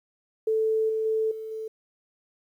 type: tone with level steps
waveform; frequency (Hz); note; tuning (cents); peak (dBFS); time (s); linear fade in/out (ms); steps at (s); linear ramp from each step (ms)
sine; 440; A4; 0; -21 / -24 / -22 / -33 / -31; 0.47-1.68; 5; 0.89 / 1.05 / 1.31 / 1.51; 5
effects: 10-bit